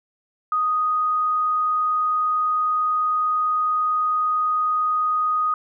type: tone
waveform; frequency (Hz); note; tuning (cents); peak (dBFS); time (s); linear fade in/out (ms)
sine; 1244.5; D#6; 0; -18; 0.52-5.54; 2
effects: none